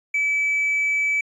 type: tone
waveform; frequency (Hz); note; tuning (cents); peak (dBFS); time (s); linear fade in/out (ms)
triangle; 2300; D7; -37; -16; 0.14-1.21; 5
effects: tanh soft clip ceiling -14 dBFS + resampled to 24000 Hz

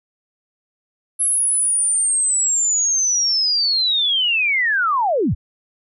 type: linear sweep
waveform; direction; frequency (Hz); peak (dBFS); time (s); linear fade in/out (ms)
sine; down; 11000 to 45.97; -15; 1.19-5.35; 20
effects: none

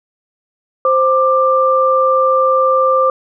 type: tone pair together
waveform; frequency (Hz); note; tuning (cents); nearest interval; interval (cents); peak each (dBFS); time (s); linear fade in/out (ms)
sine; 523.3 / 1184.3; C5 / D6; 0 / +14; octave + major second; 1414; -12; 0.85-3.1; 2
effects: none

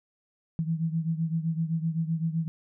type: beating tone pair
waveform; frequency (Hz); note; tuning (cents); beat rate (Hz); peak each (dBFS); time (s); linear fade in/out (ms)
sine; 161.2 / 169; E3 / E3; -38 / +43; 7.8; -27 / -31; 0.59-2.48; 0
effects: none

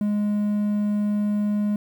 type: tone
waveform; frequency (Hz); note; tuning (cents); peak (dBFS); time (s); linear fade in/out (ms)
triangle; 207.7; G#3; 0; -18; 0.01-1.76; 2
effects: 9-bit

